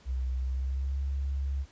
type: tone with pitch glide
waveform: sine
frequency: 64 to 68.59 Hz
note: C2 to C#2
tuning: -38 to -18 cents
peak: -28 dBFS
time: 0.05-1.66 s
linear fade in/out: 50 ms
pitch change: +120 cents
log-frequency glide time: 0.4-0.99 s
effects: pink hiss -59 dBFS RMS until 1.71 s + resampled to 16000 Hz